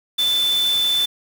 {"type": "tone in noise", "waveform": "sine", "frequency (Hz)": 3520, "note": "A7", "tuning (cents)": 0, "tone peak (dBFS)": -16, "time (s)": [0.18, 1.06], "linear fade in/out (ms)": 10, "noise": "white", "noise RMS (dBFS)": -30, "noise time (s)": [0.18, 1.06], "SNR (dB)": 11, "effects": []}